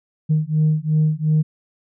sine beating tone pair, 153.4 / 156.2 Hz, D#3 / D#3, -24 / +7 cents, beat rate 2.8 Hz, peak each -17 / -17 dBFS, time 0.29-1.43 s, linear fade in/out 20 ms, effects tanh soft clip ceiling -10 dBFS

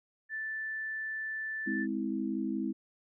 sine tone, 1760 Hz, A6, in tune, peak -34 dBFS, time 0.29-1.87 s, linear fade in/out 50 ms
sine chord, Ab augmented, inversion none, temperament just, 207.7 / 259.6 / 324.5 Hz, Ab3 / C4 / E4, 0 / -13 / -27 cents, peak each -35 dBFS, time 1.66-2.73 s, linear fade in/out 20 ms
effects none

